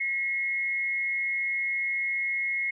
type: tone pair together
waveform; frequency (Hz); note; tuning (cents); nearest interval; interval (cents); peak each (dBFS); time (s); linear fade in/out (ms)
sine; 1929.4 / 2164; B6 / C#7; -41 / -42; major second; 199; -36 / -26; 0-2.71; 10
effects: none